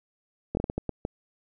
slowing click train, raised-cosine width 2 ms, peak -15 dBFS, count 8, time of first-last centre 0.55-1.051 s, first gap 21 ms, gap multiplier 1.4, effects none

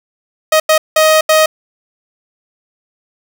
sawtooth tone bursts at uneven times, 627 Hz, D#5, 13 cents sharp, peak -3 dBFS, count 4, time 0.52-0.6 / 0.69-0.78 / 0.96-1.21 / 1.29-1.46 s, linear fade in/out 5 ms, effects none

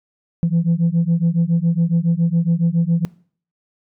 sine beating tone pair, 164.81 / 172.01 Hz, E3 / F3, 0 / -26 cents, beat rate 7.2 Hz, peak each -16 dBFS, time 0.43-3.05 s, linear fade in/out 0 ms, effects noise-tail reverb RT60 0.5 s tail -23 dB re dry + tanh soft clip ceiling -10 dBFS

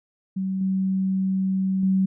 sine tone with level steps, 190.3 Hz, F#3, 49 cents sharp, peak -23 / -20 / -17 dBFS, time 0.36-2.06 s, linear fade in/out 10 ms, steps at 0.61 / 1.83 s, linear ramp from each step 2 ms, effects none

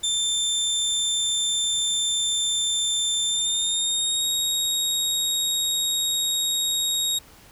25% pulse tone with pitch glide, 3566 to 3765 Hz, A7 to A#7, +22 to +16 cents, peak -17 dBFS, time 0.03-7.19 s, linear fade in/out 10 ms, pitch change +94 cents, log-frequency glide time 3.26-4.26 s, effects pink hiss -50 dBFS RMS until 7.51 s

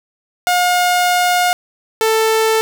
sawtooth tone pair in turn, 716 / 442.6 Hz, F5 / A4, +43 / +10 cents, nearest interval minor sixth, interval 833 cents, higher first, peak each -8 dBFS, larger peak neither, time 0.47-1.53 / 2.01-2.61 s, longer first, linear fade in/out 0 ms, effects none

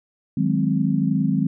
sine chord, Ab dominant seventh, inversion second, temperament equal, 155.56 / 185 / 207.7 / 261.6 Hz, Eb3 / Gb3 / Ab3 / C4, 0 / 0 / 0 / 0 cents, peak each -23 dBFS, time 0.37-1.47 s, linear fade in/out 5 ms, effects none

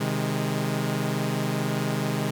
sawtooth chord, Ab major, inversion first, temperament equal with one note detuned, 130.81 / 155.56 / 205.4 Hz, C3 / Eb3 / Ab3, 0 / 0 / -19 cents, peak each -25 dBFS, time 0-2.31 s, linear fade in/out 10 ms, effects none

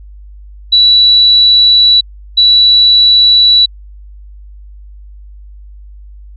sine tone pair in turn, 3938 / 3938 Hz, B7 / B7, -6 / -6 cents, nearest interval unison, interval 0 cents, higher neither, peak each -3 dBFS, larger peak neither, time 0.72-2.01 / 2.37-3.66 s, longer neither, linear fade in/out 10 ms, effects added 50 Hz sine -30 dBFS peak until 6.36 s

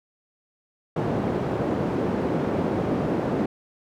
white band-pass noise, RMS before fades -25 dBFS, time 0.96-3.46 s, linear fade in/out 5 ms, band 120 to 420 Hz, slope 12 dB/octave, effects none

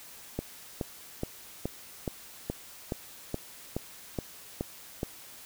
click train, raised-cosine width 2 ms, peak -17 dBFS, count 12, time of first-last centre 0.39-5.031 s, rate 2.37 Hz, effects white hiss -49 dBFS RMS until 5.45 s

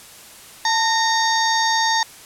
harmonic tone with a mistuned harmonic, 922 Hz, A#5, 19 cents flat, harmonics 1 / 2 / 4 / 5 / 6 / 7, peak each -19 / -22 / -25 / -26 / -27 / -27 dBFS, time 0.65-2.03 s, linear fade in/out 2 ms, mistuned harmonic 1, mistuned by -54 cents, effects white hiss -42 dBFS RMS until 2.25 s + low-pass 12000 Hz 12 dB/octave

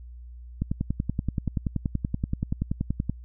click train, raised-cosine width 5 ms, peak -13 dBFS, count 27, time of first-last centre 0.62-3.096 s, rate 10.5 Hz, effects added 60 Hz sine -40 dBFS peak until 3.24 s

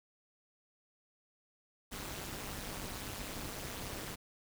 pink noise with amplitude modulation, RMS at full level -39 dBFS, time 1.91-4.16 s, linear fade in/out 20 ms, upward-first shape sine, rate 204 Hz, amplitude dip 90%, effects none

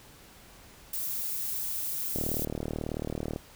violet noise, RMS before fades -33 dBFS, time 0.93-2.45 s, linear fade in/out 5 ms
click train, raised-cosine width 2 ms, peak -19 dBFS, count 47, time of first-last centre 2.16-3.361 s, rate 38.3 Hz
effects pink hiss -53 dBFS RMS until 3.55 s

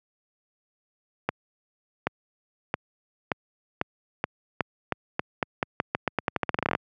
accelerating click train, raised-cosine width 0.5 ms, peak -8 dBFS, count 27, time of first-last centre 1.29-6.751 s, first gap 780 ms, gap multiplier 0.86, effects high-pass 100 Hz 12 dB/octave

